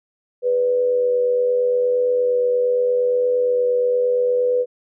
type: tone with amplitude modulation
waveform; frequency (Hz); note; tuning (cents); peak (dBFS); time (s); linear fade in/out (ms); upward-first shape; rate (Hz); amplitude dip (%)
sine; 493.9; B4; 0; -13; 0.42-4.66; 50; sine; 88.6; 45
effects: none